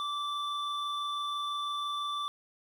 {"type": "tone pair together", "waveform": "triangle", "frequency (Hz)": [1166, 3524], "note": ["D6", "A7"], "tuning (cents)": [-13, 2], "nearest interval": "octave + perfect fifth", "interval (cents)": 1915, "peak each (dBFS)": [-31, -36], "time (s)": [0, 2.28], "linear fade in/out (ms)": 0, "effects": []}